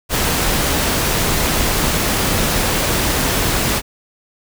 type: noise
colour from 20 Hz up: pink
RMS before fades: -17 dBFS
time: 0.09-3.82 s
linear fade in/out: 50 ms
effects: none